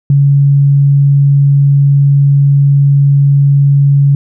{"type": "tone", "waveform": "sine", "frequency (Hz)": 140.6, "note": "C#3", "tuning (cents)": 25, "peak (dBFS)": -4, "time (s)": [0.1, 4.15], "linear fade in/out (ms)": 2, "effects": []}